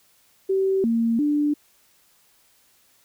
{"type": "tone with pitch steps", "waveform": "sine", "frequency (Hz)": [384.6, 229.8, 294.4], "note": ["G4", "A#3", "D4"], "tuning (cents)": [-33, -25, 4], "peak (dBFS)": -18, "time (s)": [0.49, 1.54], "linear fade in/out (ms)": 10, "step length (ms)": 350, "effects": ["white hiss -60 dBFS RMS until 3.04 s"]}